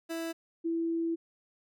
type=tone pair in turn; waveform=30% pulse / sine; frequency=329.6 / 331.7 Hz; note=E4 / E4; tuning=0 / +11 cents; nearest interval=unison; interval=11 cents; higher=second; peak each=-31 / -28 dBFS; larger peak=second; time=0.09-0.33 / 0.64-1.16 s; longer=second; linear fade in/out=20 ms; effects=none